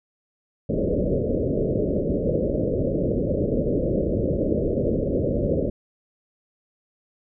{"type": "low-pass noise", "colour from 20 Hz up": "white", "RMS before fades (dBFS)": -23, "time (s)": [0.69, 5.7], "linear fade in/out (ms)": 5, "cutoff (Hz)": 590, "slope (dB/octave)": 96, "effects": []}